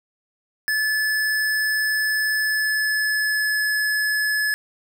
square tone with pitch glide, 1729 to 1713.1 Hz, A6 to A6, -31 to -47 cents, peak -20 dBFS, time 0.68-4.54 s, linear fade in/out 0 ms, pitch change -16 cents, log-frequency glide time 2.37-3.66 s, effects none

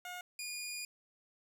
15% pulse tone pair in turn, 718 / 2438 Hz, F5 / D#7, +48 / -36 cents, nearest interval octave + major sixth, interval 2116 cents, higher second, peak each -36 / -33 dBFS, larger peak second, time 0.05-0.21 / 0.39-0.85 s, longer second, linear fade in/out 2 ms, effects none

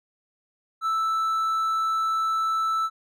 triangle tone, 1318.5 Hz, E6, in tune, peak -20 dBFS, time 0.81-2.9 s, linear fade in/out 50 ms, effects none

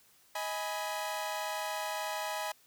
sawtooth chord, G# minor, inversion second, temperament equal with one note detuned, 631.3 / 830.6 / 987.8 Hz, D#5 / G#5 / B5, +25 / 0 / 0 cents, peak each -35 / -34 / -36 dBFS, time 0.35-2.52 s, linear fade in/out 5 ms, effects white hiss -64 dBFS RMS until 2.66 s

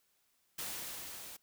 white noise with level ramp, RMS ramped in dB -40 to -49 dBFS, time 0.58-1.37 s, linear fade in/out 10 ms, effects white hiss -75 dBFS RMS until 1.42 s

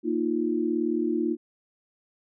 sine chord, Bb suspended fourth, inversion none, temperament equal, 233.1 / 311.1 / 349.2 Hz, Bb3 / Eb4 / F4, 0 / 0 / 0 cents, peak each -29 / -27 / -27 dBFS, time 0.03-1.37 s, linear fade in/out 50 ms, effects none

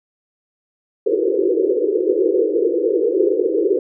pink band-pass noise, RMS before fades -17 dBFS, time 1.06-3.79 s, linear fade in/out 5 ms, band 330 to 500 Hz, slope 96 dB/octave, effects none

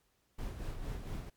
brown noise with tremolo, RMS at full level -38 dBFS, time 0.38-1.3 s, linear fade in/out 10 ms, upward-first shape sine, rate 4.3 Hz, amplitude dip 50%, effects pink hiss -75 dBFS RMS until 1.36 s + MP3 96 kbps

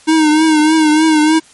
square tone with vibrato, 311.1 Hz, D#4, in tune, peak -8 dBFS, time 0.07-1.4 s, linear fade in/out 20 ms, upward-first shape triangle, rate 3.3 Hz, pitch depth 60 cents each way, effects white hiss -44 dBFS RMS until 1.53 s + MP3 48 kbps

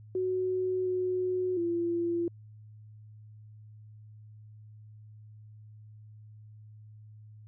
sine tone with pitch steps, 370.4 / 367.1 / 341.9 Hz, F#4 / F#4 / F4, +2 / -14 / -37 cents, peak -27 dBFS, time 0.15-2.28 s, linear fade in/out 2 ms, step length 710 ms, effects added 107 Hz sine -48 dBFS peak until 7.47 s

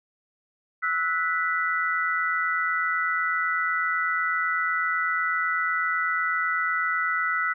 sine tone cluster, 1306 / 1474 / 1978 Hz, E6 / F#6 / B6, -17 / -7 / +2 cents, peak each -27 dBFS, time 0.82-7.54 s, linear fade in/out 20 ms, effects none

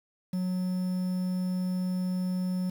triangle tone with quantisation, 183.3 Hz, F#3, 16 cents flat, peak -25 dBFS, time 0.33-2.7 s, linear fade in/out 5 ms, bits 8, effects none

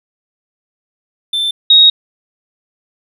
triangle / sine tone pair in turn, 3548 / 3767 Hz, A7 / A#7, +14 / +17 cents, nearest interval minor second, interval 103 cents, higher second, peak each -12 / -3 dBFS, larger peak second, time 1.33-1.51 / 1.7-1.9 s, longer second, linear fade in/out 5 ms, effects none

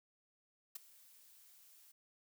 blue noise with ADSR envelope, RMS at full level -42 dBFS, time 0.75-1.92 s, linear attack 8 ms, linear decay 14 ms, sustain -21 dB, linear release 8 ms, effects none

